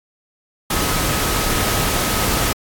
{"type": "tone in noise", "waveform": "sine", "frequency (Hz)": 1272, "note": "D#6", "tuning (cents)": 38, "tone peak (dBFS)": -29, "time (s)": [0.7, 2.53], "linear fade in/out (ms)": 5, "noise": "pink", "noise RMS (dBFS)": -19, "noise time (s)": [0.7, 2.53], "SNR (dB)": -13, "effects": ["AAC 64 kbps"]}